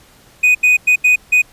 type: tone bursts at uneven times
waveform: triangle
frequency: 2489 Hz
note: D#7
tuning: in tune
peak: -6 dBFS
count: 5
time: 0.43-0.55 / 0.63-0.77 / 0.87-0.96 / 1.04-1.16 / 1.32-1.42 s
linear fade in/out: 10 ms
effects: pink hiss -47 dBFS RMS until 1.52 s + resampled to 32000 Hz